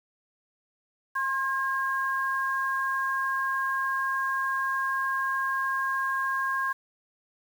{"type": "tone pair together", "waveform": "sine", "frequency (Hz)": [1065, 1621.7], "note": ["C6", "G#6"], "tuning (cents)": [30, -42], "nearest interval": "perfect fifth", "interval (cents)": 728, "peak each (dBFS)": -28, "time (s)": [1.15, 6.73], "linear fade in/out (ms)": 10, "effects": ["8-bit"]}